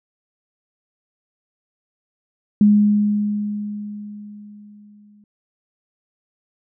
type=tone with exponential decay; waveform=sine; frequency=207.7 Hz; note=G#3; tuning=in tune; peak=-8 dBFS; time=2.61-5.24 s; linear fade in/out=2 ms; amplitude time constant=570 ms; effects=none